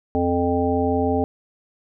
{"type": "harmonic tone", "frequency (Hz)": 87.31, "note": "F2", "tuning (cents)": 0, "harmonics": [1, 3, 5, 7, 9], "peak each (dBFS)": [-26, -22, -23, -27, -25], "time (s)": [0.15, 1.24], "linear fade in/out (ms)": 0, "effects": []}